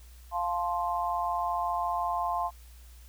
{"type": "chord", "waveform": "sine", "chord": "F major", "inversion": "none", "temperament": "just", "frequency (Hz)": [698.5, 873.1, 1047.7], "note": ["F5", "A5", "C6"], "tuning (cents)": [0, -14, 2], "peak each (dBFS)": [-31, -33, -31], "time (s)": [0.31, 2.51], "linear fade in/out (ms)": 50, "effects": ["added 60 Hz sine -48 dBFS peak until 3.08 s", "white hiss -59 dBFS RMS until 3.08 s"]}